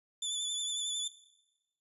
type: tone with vibrato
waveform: 25% pulse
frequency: 3493 Hz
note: A7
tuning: 13 cents flat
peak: -29 dBFS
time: 0.22-1.08 s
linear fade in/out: 5 ms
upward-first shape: triangle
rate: 11 Hz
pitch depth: 45 cents each way
effects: noise-tail reverb RT60 1.0 s tail -17 dB re dry + resampled to 32000 Hz